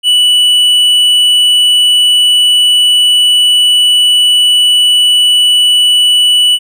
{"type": "tone with tanh clipping", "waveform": "sine", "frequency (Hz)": 2960, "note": "F#7", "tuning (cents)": 0, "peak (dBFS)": -6, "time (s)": [0.03, 6.59], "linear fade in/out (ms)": 50, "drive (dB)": 7, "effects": []}